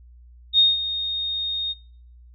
sine tone with ADSR envelope, 3702 Hz, A#7, 13 cents flat, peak -11 dBFS, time 0.53-1.74 s, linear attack 56 ms, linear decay 180 ms, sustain -13 dB, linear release 29 ms, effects noise-tail reverb RT60 0.7 s tail -26 dB re dry + added 60 Hz sine -45 dBFS peak until 2.34 s

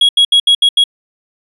triangle tone bursts at uneven times, 3317 Hz, G#7, 3 cents flat, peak -4 dBFS, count 6, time 0.01-0.09 / 0.17-0.25 / 0.32-0.4 / 0.47-0.55 / 0.62-0.69 / 0.77-0.84 s, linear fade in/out 5 ms, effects resampled to 24000 Hz

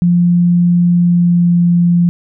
sine tone with pitch glide, 174.61 to 173.4 Hz, F3 to F3, 0 to -12 cents, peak -7 dBFS, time 0.02-2.09 s, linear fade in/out 0 ms, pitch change -12 cents, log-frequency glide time 0.94-1.6 s, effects none

